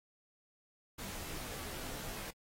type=noise with comb filter; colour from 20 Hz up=pink; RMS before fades=-44 dBFS; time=0.98-2.31 s; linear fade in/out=10 ms; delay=18 ms; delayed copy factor=-0.95; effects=AAC 48 kbps